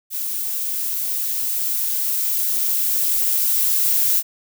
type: noise with level ramp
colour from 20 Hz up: violet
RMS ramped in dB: -25 to -17 dBFS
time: 0.1-4.23 s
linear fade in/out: 50 ms
effects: none